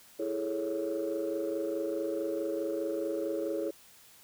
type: chord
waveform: sine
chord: A major seventh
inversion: second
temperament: equal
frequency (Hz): 329.6 / 415.3 / 440 / 554.4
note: E4 / G#4 / A4 / C#5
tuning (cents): 0 / 0 / 0 / 0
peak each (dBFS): -34 / -35 / -38 / -34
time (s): 0.19-3.71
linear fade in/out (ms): 10
effects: tanh soft clip ceiling -24 dBFS + white hiss -57 dBFS RMS until 4.23 s